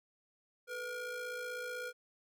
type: ring-modulated tone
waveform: square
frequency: 468 Hz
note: A#4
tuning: 7 cents sharp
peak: -37 dBFS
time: 0.67-1.93 s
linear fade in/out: 50 ms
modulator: 964 Hz
effects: none